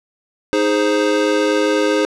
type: chord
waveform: square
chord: Ab major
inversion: second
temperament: equal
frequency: 311.1 / 415.3 / 523.3 Hz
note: Eb4 / Ab4 / C5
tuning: 0 / 0 / 0 cents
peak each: -19 dBFS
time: 0.53-2.05 s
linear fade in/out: 0 ms
effects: low-pass 6000 Hz 12 dB/octave